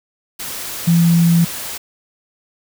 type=tone in noise; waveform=sine; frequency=169.1 Hz; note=E3; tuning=44 cents sharp; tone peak=-9 dBFS; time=0.87-1.45 s; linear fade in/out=10 ms; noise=white; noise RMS=-27 dBFS; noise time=0.39-1.78 s; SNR=+15 dB; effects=none